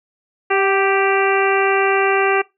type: harmonic tone with a mistuned harmonic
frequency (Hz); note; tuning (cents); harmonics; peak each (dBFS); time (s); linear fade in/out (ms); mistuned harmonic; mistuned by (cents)
392; G4; 0; 1 / 2 / 3 / 4 / 5 / 6 / 7; -17 / -20 / -22 / -23 / -24 / -25 / -25; 0.5-2.42; 10; 2; -29
effects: noise-tail reverb RT60 0.2 s tail -21 dB re dry